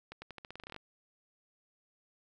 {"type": "accelerating click train", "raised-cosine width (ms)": 0.3, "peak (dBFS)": -29, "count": 14, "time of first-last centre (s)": [0.12, 0.763], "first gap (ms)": 100, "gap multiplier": 0.87, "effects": []}